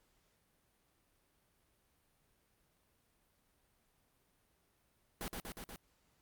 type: noise with echo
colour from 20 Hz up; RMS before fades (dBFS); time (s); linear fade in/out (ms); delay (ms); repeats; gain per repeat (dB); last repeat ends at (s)
pink; -41; 5.21-5.28; 0; 120; 4; -2; 5.76
effects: pink hiss -75 dBFS RMS until 6.21 s + Opus 48 kbps